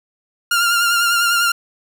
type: tone with vibrato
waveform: sawtooth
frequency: 1396.9 Hz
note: F6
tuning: in tune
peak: -10 dBFS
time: 0.51-1.52 s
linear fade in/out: 5 ms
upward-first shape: sine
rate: 10 Hz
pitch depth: 34 cents each way
effects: none